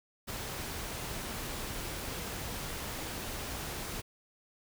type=noise; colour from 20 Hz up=pink; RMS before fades=-39 dBFS; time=0.27-4.02 s; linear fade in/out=20 ms; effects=none